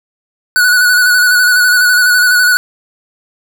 square tone with vibrato, 1475 Hz, F#6, 6 cents flat, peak -7 dBFS, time 0.56-2.57 s, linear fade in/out 0 ms, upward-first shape square, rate 12 Hz, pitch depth 28 cents each way, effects none

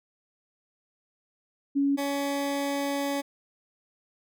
sine / 20% pulse tone pair in turn, 279.8 / 281.2 Hz, C#4 / C#4, +16 / +25 cents, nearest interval unison, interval 9 cents, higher second, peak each -21 / -22 dBFS, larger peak first, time 1.75-1.97 / 1.97-3.22 s, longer second, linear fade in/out 20 ms, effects none

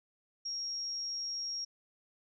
sine tone, 5588 Hz, F8, in tune, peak -35 dBFS, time 0.45-1.65 s, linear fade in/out 10 ms, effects none

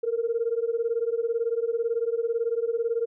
sine beating tone pair, 454.8 / 472.8 Hz, A#4 / A#4, -43 / +24 cents, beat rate 18 Hz, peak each -26 dBFS, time 0.03-3.06 s, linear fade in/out 10 ms, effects tanh soft clip ceiling -16 dBFS

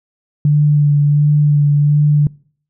sine tone with vibrato, 146.83 Hz, D3, in tune, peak -8 dBFS, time 0.45-2.27 s, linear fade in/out 2 ms, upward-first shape sine, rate 1.4 Hz, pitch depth 19 cents each way, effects noise-tail reverb RT60 0.5 s tail -24 dB re dry

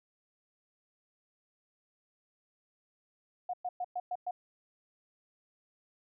sine tone bursts, 722 Hz, F#5, 43 cents flat, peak -32 dBFS, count 6, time 3.49-4.31 s, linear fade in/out 5 ms, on 45 ms, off 110 ms, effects none

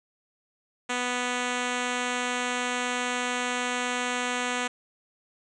5% pulse tone, 247 Hz, B3, in tune, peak -15 dBFS, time 0.89-4.68 s, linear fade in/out 10 ms, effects resampled to 22050 Hz

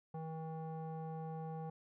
square tone with low-pass filter, 160 Hz, D#3, 49 cents sharp, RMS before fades -44 dBFS, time 0.14-1.7 s, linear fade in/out 5 ms, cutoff 800 Hz, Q 2.8, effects none

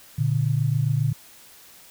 sine tone pair together, 117.8 / 145.26 Hz, A#2 / D3, +19 / -19 cents, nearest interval major third, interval 362 cents, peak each -22 dBFS, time 0.18-1.13 s, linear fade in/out 10 ms, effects white hiss -49 dBFS RMS until 1.9 s

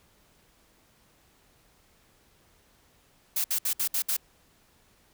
blue noise bursts, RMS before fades -27 dBFS, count 6, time 3.36-4.167 s, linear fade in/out 5 ms, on 82 ms, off 63 ms, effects pink hiss -63 dBFS RMS until 5.13 s

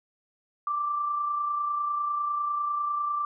sine tone with amplitude modulation, 1174.7 Hz, D6, in tune, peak -24 dBFS, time 0.67-3.25 s, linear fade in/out 2 ms, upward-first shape sine, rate 30 Hz, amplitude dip 35%, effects none

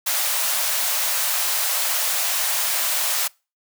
white high-pass noise, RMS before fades -22 dBFS, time 0.06-3.28 s, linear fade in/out 10 ms, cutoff 540 Hz, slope 48 dB/octave, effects noise-tail reverb RT60 0.3 s tail -25 dB re dry

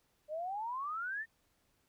sine exponential sweep, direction up, 590 to 1851 Hz, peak -36 dBFS, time 0.28-1.26 s, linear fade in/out 50 ms, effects pink hiss -75 dBFS RMS until 1.88 s

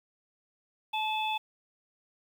harmonic tone, 866 Hz, A5, 28 cents flat, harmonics 1 / 3 / 4, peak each -30 / -35 / -36 dBFS, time 0.93-1.38 s, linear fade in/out 10 ms, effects 9-bit

